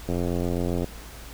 click train, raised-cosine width 2 ms, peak -14 dBFS, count 67, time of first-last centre 0.09-0.843 s, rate 87.6 Hz, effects added 54 Hz sine -41 dBFS peak until 1.33 s + pink hiss -44 dBFS RMS until 1.33 s

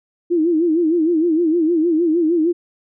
sine tone with vibrato, 329.6 Hz, E4, in tune, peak -13 dBFS, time 0.3-2.53 s, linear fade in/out 20 ms, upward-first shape sine, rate 6.5 Hz, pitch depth 120 cents each way, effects none

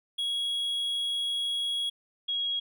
triangle / sine tone pair in turn, 3322 / 3303 Hz, G#7 / G#7, 0 / -10 cents, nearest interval unison, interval 10 cents, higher first, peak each -26 / -27 dBFS, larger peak first, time 0.18-1.9 / 2.28-2.6 s, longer first, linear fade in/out 10 ms, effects none

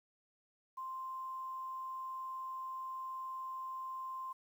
sine tone, 1046.5 Hz, C6, in tune, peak -40 dBFS, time 0.77-4.33 s, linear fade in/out 10 ms, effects 11-bit

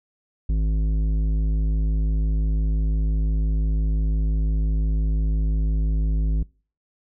sine tone with tanh clipping, 52.9 Hz, G#1, 33 cents sharp, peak -20 dBFS, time 0.49-6.43 s, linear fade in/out 5 ms, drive 11 dB, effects noise-tail reverb RT60 0.4 s tail -25 dB re dry

